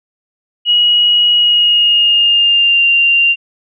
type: tone with pitch glide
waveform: sine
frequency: 2902 to 2779 Hz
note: F#7 to F7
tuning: -34 to -9 cents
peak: -7 dBFS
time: 0.65-3.36 s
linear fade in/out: 50 ms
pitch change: -75 cents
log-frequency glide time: 1.37-2.85 s
effects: none